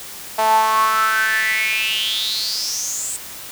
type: tone with high-pass filter sweep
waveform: sawtooth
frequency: 219.3 Hz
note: A3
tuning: 6 cents flat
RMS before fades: -19 dBFS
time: 0.38-3.17 s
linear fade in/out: 10 ms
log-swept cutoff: 760 to 8200 Hz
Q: 8.7
effects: white hiss -34 dBFS RMS until 3.51 s